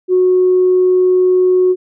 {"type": "tone", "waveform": "sine", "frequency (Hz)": 367, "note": "F#4", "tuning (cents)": -14, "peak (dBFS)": -7, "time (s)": [0.08, 1.76], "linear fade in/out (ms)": 50, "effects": ["tanh soft clip ceiling -3 dBFS"]}